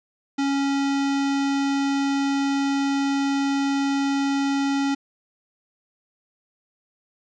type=tone; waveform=square; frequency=277.2 Hz; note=C#4; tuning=in tune; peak=-21 dBFS; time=0.38-4.95 s; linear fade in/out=10 ms; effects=resampled to 16000 Hz + 10-bit